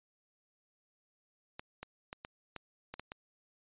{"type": "clicks", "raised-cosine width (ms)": 0.3, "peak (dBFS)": -26, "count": 8, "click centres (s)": [1.595, 1.83, 2.129, 2.249, 2.563, 2.94, 2.996, 3.119], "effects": ["resampled to 8000 Hz"]}